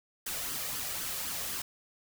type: noise with flanger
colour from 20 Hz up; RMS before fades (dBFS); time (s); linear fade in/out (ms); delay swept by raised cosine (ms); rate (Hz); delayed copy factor
white; -36; 0.26-1.62; 5; 0.63 to 1.73; 3.9; +0.5
effects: none